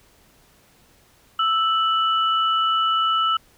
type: tone pair together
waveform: sine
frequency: 1318.5 / 2960 Hz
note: E6 / F#7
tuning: 0 / 0 cents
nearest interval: octave + major second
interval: 1400 cents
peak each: -18 / -24 dBFS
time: 1.39-3.37 s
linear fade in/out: 5 ms
effects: pink hiss -56 dBFS RMS until 3.57 s